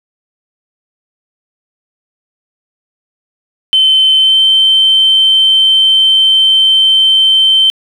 sine tone with pitch glide, 3076 to 3103 Hz, G7 to G7, -33 to -18 cents, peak -4 dBFS, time 3.73-7.7 s, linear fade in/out 0 ms, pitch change +15 cents, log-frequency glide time 4.19-4.39 s, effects tanh soft clip ceiling 0 dBFS + 7-bit

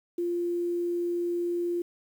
sine tone with quantisation, 347.7 Hz, F4, 8 cents flat, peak -26 dBFS, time 0.18-1.82 s, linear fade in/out 5 ms, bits 9, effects none

